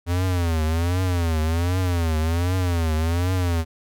square tone with vibrato, 85.2 Hz, F2, 42 cents flat, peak -20 dBFS, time 0.06-3.65 s, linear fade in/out 50 ms, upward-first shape triangle, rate 1.3 Hz, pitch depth 170 cents each way, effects none

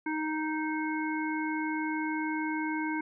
harmonic tone, 311.1 Hz, D#4, in tune, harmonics 1 / 3 / 5 / 7, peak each -31 / -36 / -38 / -39 dBFS, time 0.06-3.01 s, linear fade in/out 5 ms, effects none

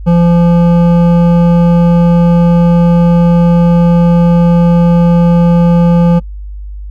sine tone with hard clipping, 171.7 Hz, F3, 29 cents flat, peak -6 dBFS, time 0.06-6.2 s, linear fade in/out 20 ms, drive 11 dB, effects noise-tail reverb RT60 0.1 s tail -26 dB re dry + added 50 Hz sine -21 dBFS peak until 6.9 s

